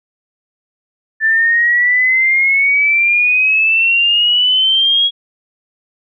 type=exponential sweep; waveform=sine; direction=up; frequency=1760 to 3322 Hz; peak=-9 dBFS; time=1.2-5.11 s; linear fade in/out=50 ms; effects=none